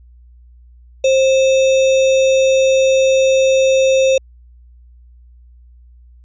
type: tone with sample-and-hold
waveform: sine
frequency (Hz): 530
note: C5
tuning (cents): +22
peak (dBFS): -9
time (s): 1.04-4.18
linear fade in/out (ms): 5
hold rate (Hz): 3150
effects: added 60 Hz sine -41 dBFS peak until 6.24 s + resampled to 16000 Hz